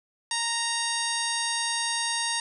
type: harmonic tone with a mistuned harmonic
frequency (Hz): 930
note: A#5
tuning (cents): -4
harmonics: 1 / 2 / 3 / 4 / 5 / 6 / 7 / 9 / 10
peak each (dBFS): -33 / -33 / -37 / -33 / -34 / -36 / -37 / -34 / -36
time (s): 0.31-2.4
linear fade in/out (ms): 2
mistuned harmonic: 9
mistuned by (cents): +16
effects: none